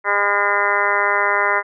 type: harmonic tone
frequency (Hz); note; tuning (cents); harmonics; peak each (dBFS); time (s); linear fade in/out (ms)
202.9; G#3; -40; 2 / 3 / 4 / 5 / 6 / 7 / 8 / 9 / 10; -26 / -25 / -26 / -21 / -25 / -22 / -27 / -22 / -23; 0.04-1.63; 50
effects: none